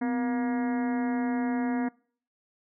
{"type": "harmonic tone with a mistuned harmonic", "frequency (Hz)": 237.4, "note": "A#3", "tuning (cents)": 32, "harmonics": [1, 2, 3, 4, 5, 6, 7, 8, 9], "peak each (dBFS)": [-26, -39, -37, -40, -48, -46, -43, -46, -48], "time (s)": [0.01, 1.89], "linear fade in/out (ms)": 10, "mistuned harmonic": 1, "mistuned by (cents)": 100, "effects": ["noise-tail reverb RT60 0.5 s tail -24 dB re dry"]}